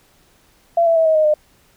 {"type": "tone with pitch steps", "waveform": "sine", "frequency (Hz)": [679, 663.9, 649.1, 634.6, 620.5, 606.7], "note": ["F5", "E5", "E5", "D#5", "D#5", "D#5"], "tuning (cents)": [-49, 12, -27, 34, -5, -44], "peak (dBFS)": -11, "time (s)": [0.77, 1.34], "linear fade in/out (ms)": 5, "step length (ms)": 95, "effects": ["pink hiss -55 dBFS RMS until 1.76 s"]}